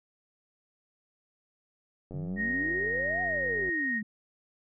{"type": "click train", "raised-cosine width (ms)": 2, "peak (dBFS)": -30, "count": 147, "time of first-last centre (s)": [2.11, 3.692], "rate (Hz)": 92.3}
{"type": "exponential two-way sweep", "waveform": "sine", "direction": "up then down", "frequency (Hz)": [140, 740, 205.8], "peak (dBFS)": -33, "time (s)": [2.14, 4.03], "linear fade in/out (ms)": 5, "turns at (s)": 3.22}
{"type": "tone", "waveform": "sine", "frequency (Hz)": 1864.7, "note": "A#6", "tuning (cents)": 0, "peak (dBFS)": -28, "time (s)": [2.36, 4.02], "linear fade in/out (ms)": 50}
{"effects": []}